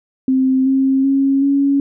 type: tone with pitch steps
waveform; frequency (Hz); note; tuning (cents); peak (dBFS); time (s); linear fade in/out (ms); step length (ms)
sine; 261.9 / 267.4 / 273 / 278.8; C4 / C4 / C#4 / C#4; +2 / +38 / -26 / +10; -11; 0.28-1.8; 2; 380
effects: none